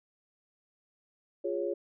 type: chord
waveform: sine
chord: Db major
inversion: first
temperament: equal with one note detuned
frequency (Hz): 349.2 / 410.8 / 554.4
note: F4 / Ab4 / Db5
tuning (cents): 0 / -19 / 0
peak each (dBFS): -34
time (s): 1.44-1.74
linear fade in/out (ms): 10
effects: none